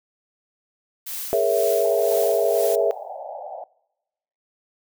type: noise with tremolo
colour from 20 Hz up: blue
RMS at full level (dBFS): -30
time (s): 1.06-2.76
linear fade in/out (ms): 10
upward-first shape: sine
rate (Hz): 2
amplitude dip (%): 60
type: chord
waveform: sine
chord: A# half-diminished seventh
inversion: third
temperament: equal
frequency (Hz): 415.3 / 466.2 / 554.4 / 659.3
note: G#4 / A#4 / C#5 / E5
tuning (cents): 0 / 0 / 0 / 0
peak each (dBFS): -23 / -23 / -24 / -20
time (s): 1.33-2.91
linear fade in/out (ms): 0
type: band-pass noise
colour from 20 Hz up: white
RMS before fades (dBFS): -35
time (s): 1.84-3.64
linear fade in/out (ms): 2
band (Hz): 540 to 840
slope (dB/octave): 96
effects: noise-tail reverb RT60 1.0 s tail -24 dB re dry